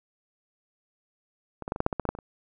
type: clicks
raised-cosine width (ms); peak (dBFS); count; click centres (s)
1; -22 / -19 / -13 / -20 / -10 / -7 / -14 / -13 / -15 / -11 / -25 / -26; 12; 1.623 / 1.679 / 1.721 / 1.761 / 1.804 / 1.864 / 1.928 / 1.997 / 2.053 / 2.09 / 2.151 / 2.188
effects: none